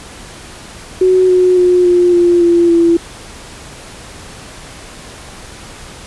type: tone with pitch steps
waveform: sine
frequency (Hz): 370.9 / 365.2 / 359.5 / 353.9 / 348.5 / 343.1 / 337.8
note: F#4 / F#4 / F#4 / F4 / F4 / F4 / E4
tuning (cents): +4 / -23 / -50 / +23 / -4 / -31 / +42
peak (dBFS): -6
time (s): 1.01-2.97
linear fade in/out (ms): 5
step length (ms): 280
effects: pink hiss -33 dBFS RMS until 6.06 s + resampled to 24000 Hz